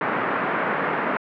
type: band-pass noise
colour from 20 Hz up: white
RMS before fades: -24 dBFS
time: 0.01-1.17 s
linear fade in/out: 2 ms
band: 160 to 1800 Hz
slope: 24 dB/octave
effects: low-pass 3000 Hz 12 dB/octave